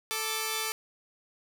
5% pulse tone pair together, 440 / 1174.7 Hz, A4 / D6, 0 / 0 cents, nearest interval octave + perfect fourth, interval 1700 cents, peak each -21 / -21 dBFS, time 0.11-0.72 s, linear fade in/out 0 ms, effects none

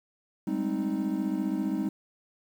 triangle chord, Ab major seventh, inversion third, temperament equal with one note detuned, 196 / 211 / 261.6 / 311.1 Hz, G3 / Ab3 / C4 / Eb4, 0 / +28 / 0 / 0 cents, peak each -30 / -32 / -31 / -29 dBFS, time 0.47-1.89 s, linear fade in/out 5 ms, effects 9-bit

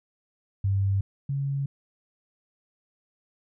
sine tone pair in turn, 98 / 138.93 Hz, G2 / C#3, 0 / +4 cents, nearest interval tritone, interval 604 cents, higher second, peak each -21 / -25 dBFS, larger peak first, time 0.64-1.01 / 1.29-1.66 s, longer neither, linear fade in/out 5 ms, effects none

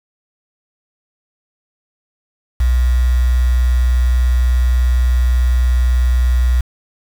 sine tone with quantisation, 61.74 Hz, B1, in tune, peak -10 dBFS, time 2.6-6.61 s, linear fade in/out 5 ms, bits 5, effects none

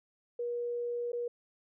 sine tone with dropouts, 479.2 Hz, A#4, 48 cents sharp, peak -32 dBFS, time 0.39-1.28 s, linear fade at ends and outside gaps 5 ms, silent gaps 1.12-1.13 s, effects none

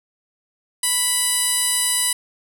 15% pulse tone with band-pass filter, 987.8 Hz, B5, in tune, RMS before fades -20 dBFS, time 0.83-2.13 s, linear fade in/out 5 ms, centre 9800 Hz, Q 1.5, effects none

